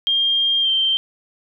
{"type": "tone with pitch glide", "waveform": "sine", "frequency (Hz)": [3208, 3137], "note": ["G7", "G7"], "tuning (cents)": [39, 1], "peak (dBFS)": -15, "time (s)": [0.07, 0.97], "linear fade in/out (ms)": 0, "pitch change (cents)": -38, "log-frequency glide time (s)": [0.61, 0.69], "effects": []}